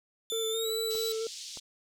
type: tone with pitch glide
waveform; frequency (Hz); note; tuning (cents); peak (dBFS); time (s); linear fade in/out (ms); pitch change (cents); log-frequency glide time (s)
sawtooth; 3520 to 3951; A7 to B7; 0 to 0; -30; 0.3-1.12; 0; +200; 0.5-0.71
type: tone with vibrato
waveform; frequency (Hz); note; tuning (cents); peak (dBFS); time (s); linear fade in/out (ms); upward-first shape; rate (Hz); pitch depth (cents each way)
triangle; 447.6; A4; +30; -29; 0.32-1.27; 2; square; 4.5; 16
type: band-pass noise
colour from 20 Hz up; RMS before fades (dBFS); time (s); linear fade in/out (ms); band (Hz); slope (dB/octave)
white; -43; 0.9-1.6; 10; 3300 to 6600; 24
type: clicks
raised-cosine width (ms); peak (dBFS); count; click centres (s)
1; -33; 2; 0.952 / 1.573
effects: none